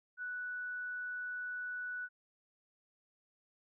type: tone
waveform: sine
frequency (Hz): 1480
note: F#6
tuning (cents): 0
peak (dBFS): -38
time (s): 0.17-2.09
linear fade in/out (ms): 50
effects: none